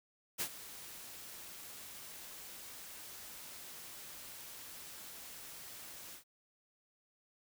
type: noise with ADSR envelope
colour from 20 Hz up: white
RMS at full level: -35 dBFS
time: 0.38-6.24 s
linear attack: 30 ms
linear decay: 72 ms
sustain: -15 dB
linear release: 100 ms
effects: none